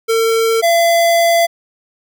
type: tone pair in turn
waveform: square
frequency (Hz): 452.2 / 677.5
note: A4 / E5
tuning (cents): +47 / +47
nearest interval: perfect fifth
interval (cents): 700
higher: second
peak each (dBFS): -12 / -10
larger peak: second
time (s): 0.08-0.62 / 0.62-1.47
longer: second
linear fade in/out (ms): 20
effects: none